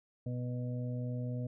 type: harmonic tone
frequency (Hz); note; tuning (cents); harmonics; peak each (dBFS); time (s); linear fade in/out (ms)
123.47; B2; 0; 1 / 2 / 4 / 5; -35 / -41 / -47 / -49; 0.26-1.47; 5
effects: none